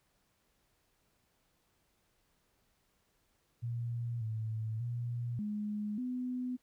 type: tone with pitch steps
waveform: sine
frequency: 118.2 / 110.4 / 119.7 / 209.2 / 250.9 Hz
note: A#2 / A2 / A#2 / G#3 / B3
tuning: +24 / +6 / +46 / +13 / +28 cents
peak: -34 dBFS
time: 3.62-6.57 s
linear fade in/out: 20 ms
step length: 590 ms
effects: pink hiss -75 dBFS RMS until 6.62 s